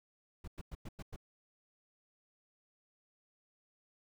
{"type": "noise bursts", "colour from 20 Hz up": "brown", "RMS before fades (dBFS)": -44, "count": 6, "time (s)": [0.44, 1.162], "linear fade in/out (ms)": 5, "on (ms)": 37, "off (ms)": 100, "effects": []}